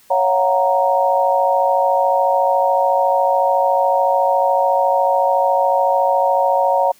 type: chord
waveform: sine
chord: Gb major seventh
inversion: second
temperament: equal with one note detuned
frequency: 554.4 / 686.1 / 740 / 932.3 Hz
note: Db5 / F5 / Gb5 / Bb5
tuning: 0 / -31 / 0 / 0 cents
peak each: -17 / -22 / -18 / -17 dBFS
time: 0.1-6.92 s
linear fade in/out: 10 ms
effects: white hiss -51 dBFS RMS until 6.99 s